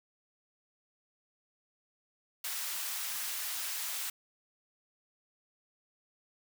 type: high-pass noise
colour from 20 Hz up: white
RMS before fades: -37 dBFS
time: 2.44-4.1 s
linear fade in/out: 5 ms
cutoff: 1000 Hz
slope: 12 dB/octave
effects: none